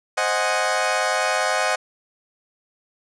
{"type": "chord", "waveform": "20% pulse", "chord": "Ab dominant seventh", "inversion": "first", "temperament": "equal", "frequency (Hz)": [523.3, 622.3, 740, 830.6], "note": ["C5", "Eb5", "Gb5", "Ab5"], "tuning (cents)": [0, 0, 0, 0], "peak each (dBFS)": [-21, -19, -19, -23], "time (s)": [0.17, 1.76], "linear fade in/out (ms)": 10, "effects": ["resampled to 22050 Hz"]}